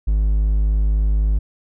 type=tone; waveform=triangle; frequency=51.91 Hz; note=G#1; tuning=in tune; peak=-12 dBFS; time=0.07-1.39 s; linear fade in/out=10 ms; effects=none